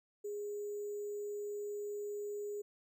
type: tone with sample-and-hold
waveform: sine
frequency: 412.7 Hz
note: G#4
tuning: 11 cents flat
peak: -38 dBFS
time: 0.24-2.62 s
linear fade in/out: 10 ms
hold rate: 7350 Hz
effects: none